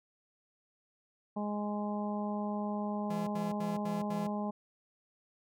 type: harmonic tone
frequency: 207.7 Hz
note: G#3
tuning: in tune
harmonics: 1 / 2 / 3 / 4 / 5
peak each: -34 / -44 / -41 / -41 / -45 dBFS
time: 1.36-4.51 s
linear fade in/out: 10 ms
type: tone bursts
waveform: 45% pulse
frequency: 170 Hz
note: F3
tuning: 46 cents flat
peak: -38 dBFS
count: 5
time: 3.1-4.27 s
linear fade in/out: 5 ms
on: 170 ms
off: 80 ms
effects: none